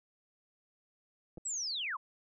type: clicks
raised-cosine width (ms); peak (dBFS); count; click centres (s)
2; -35; 2; 1.374 / 1.38
type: linear sweep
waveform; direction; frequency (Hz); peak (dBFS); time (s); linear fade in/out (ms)
sine; down; 8010 to 932.3; -34; 1.45-1.97; 10
effects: none